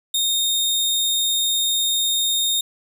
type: tone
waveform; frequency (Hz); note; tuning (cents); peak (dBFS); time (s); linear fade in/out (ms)
sawtooth; 3684; A#7; -21; -15; 0.14-2.61; 5
effects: none